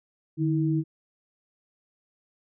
sine tone pair together, 151.4 / 320.8 Hz, D#3 / E4, -47 / -47 cents, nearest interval octave + minor second, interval 1300 cents, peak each -24 / -25 dBFS, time 0.37-0.84 s, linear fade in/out 50 ms, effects none

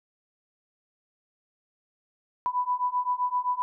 sine beating tone pair, 987.8 / 995.5 Hz, B5 / B5, 0 / +14 cents, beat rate 7.7 Hz, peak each -28 / -27 dBFS, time 2.46-3.62 s, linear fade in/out 0 ms, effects none

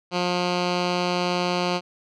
10% pulse tone with low-pass filter, 178.1 Hz, F3, 34 cents sharp, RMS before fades -24 dBFS, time 0.11-1.81 s, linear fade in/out 50 ms, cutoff 4300 Hz, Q 2, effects none

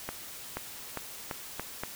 accelerating click train, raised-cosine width 0.5 ms, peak -18 dBFS, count 6, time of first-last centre 0.09-1.835 s, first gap 480 ms, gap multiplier 0.84, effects white hiss -44 dBFS RMS until 1.95 s

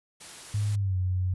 white noise, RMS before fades -44 dBFS, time 0.2-0.76 s, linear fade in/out 10 ms
sine tone with pitch glide, 103.83 to 91.97 Hz, G#2 to F#2, 0 to -10 cents, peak -24 dBFS, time 0.54-1.34 s, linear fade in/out 5 ms, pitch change -210 cents, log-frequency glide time 0.73-0.97 s
effects resampled to 24000 Hz

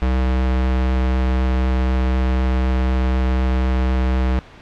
square tone, 64 Hz, C2, 38 cents flat, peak -16 dBFS, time 0.02-4.39 s, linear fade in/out 0 ms, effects pink hiss -42 dBFS RMS until 4.61 s + low-pass 3000 Hz 12 dB/octave

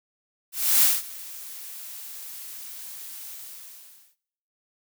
blue noise with ADSR envelope, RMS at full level -17 dBFS, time 0.52-4.16 s, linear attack 300 ms, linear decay 200 ms, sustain -22 dB, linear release 870 ms, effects noise-tail reverb RT60 0.8 s tail -23 dB re dry

